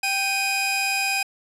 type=tone pair together; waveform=sawtooth; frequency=784 / 2489 Hz; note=G5 / D#7; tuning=0 / 0 cents; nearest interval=octave + minor sixth; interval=2000 cents; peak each=-23 / -19 dBFS; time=0.03-1.23 s; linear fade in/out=5 ms; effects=low-pass 12000 Hz 12 dB/octave